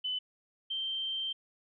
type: tone pair in turn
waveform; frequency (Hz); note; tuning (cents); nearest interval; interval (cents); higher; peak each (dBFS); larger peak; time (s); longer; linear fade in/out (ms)
sine; 3015 / 3136; F#7 / G7; +32 / 0; minor second; 68; second; -31 / -32; first; 0.04-0.19 / 0.7-1.33; second; 10
effects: none